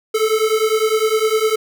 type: beating tone pair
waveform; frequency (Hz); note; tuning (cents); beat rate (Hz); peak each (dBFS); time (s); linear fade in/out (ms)
square; 432 / 441.9; A4 / A4; -32 / +7; 9.9; -18 / -18; 0.14-1.56; 10
effects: none